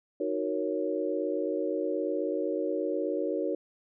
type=chord; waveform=sine; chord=D# minor seventh; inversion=none; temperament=equal; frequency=311.1 / 370 / 466.2 / 554.4 Hz; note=D#4 / F#4 / A#4 / C#5; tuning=0 / 0 / 0 / 0 cents; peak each=-33 dBFS; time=0.2-3.55 s; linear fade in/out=5 ms; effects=none